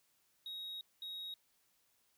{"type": "tone bursts at uneven times", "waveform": "sine", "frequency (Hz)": 3780, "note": "A#7", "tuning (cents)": 23, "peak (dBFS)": -40, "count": 2, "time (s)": [[0.46, 0.81], [1.02, 1.34]], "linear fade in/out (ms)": 2, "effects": ["tanh soft clip ceiling -41 dBFS", "white hiss -75 dBFS RMS until 2.17 s"]}